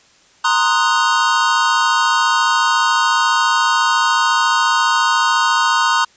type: chord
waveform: square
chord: C half-diminished seventh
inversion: third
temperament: equal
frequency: 932.3 / 1046.5 / 1244.5 / 1480 Hz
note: Bb5 / C6 / Eb6 / Gb6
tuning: 0 / 0 / 0 / 0 cents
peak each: -19 dBFS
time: 0.44-6.05 s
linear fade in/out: 10 ms
effects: white hiss -51 dBFS RMS until 6.16 s + resampled to 16000 Hz